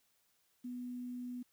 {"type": "tone with quantisation", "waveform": "sine", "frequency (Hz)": 246.9, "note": "B3", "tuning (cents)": 0, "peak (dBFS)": -40, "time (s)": [0.64, 1.43], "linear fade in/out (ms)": 10, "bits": 11, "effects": ["white hiss -75 dBFS RMS until 1.52 s"]}